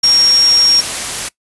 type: tone in noise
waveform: sine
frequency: 5570 Hz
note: F8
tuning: 5 cents flat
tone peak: -7 dBFS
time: 0.03-0.81 s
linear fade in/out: 10 ms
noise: white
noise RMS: -20 dBFS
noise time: 0.03-1.29 s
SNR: +10 dB
effects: noise-tail reverb RT60 0.1 s tail -21 dB re dry + resampled to 24000 Hz